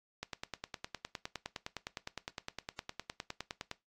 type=click train; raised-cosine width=0.2 ms; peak=-21 dBFS; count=35; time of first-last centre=0.23-3.714 s; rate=9.76 Hz; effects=noise-tail reverb RT60 0.2 s tail -19 dB re dry + AAC 48 kbps